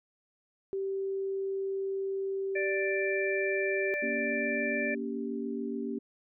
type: tone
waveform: sine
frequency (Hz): 388.7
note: G4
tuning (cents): -15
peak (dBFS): -30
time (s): 0.73-3.94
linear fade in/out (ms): 0
type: harmonic tone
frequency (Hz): 588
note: D5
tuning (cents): +2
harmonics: 1 / 3 / 4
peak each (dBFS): -34 / -34 / -34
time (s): 2.55-4.95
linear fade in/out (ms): 10
type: chord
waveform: sine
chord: G diminished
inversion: first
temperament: just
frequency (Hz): 235.2 / 282.2 / 392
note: Bb3 / Db4 / G4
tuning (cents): +16 / +31 / 0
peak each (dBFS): -35 / -37 / -37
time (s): 4.02-5.99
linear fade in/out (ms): 10
effects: none

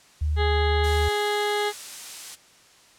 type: tone with pitch glide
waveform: sine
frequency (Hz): 75.5 to 76.11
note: D2 to D#2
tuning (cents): +48 to -38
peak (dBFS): -21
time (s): 0.21-1.09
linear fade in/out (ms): 10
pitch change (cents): +14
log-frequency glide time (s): 0.65-0.79
type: harmonic tone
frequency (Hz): 415.3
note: G#4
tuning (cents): 0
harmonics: 1 / 2 / 3 / 4 / 5 / 7 / 8 / 9 / 10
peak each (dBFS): -25 / -28 / -35 / -33 / -33 / -38 / -36 / -38 / -39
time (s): 0.36-1.73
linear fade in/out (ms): 50
type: noise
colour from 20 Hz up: blue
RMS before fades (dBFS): -33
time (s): 0.83-2.36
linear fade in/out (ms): 20
effects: white hiss -54 dBFS RMS until 2.98 s + low-pass 8000 Hz 12 dB/octave

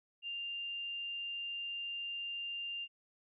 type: tone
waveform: sine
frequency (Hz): 2794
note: F7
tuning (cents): 0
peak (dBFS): -38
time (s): 0.22-2.88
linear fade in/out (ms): 50
effects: none

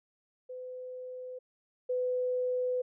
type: tone pair in turn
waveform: sine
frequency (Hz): 506 / 501.6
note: B4 / B4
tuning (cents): +42 / +27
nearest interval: unison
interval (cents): 15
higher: first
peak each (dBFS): -39 / -28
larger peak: second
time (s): 0.49-1.39 / 1.89-2.82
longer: second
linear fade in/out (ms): 10
effects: none

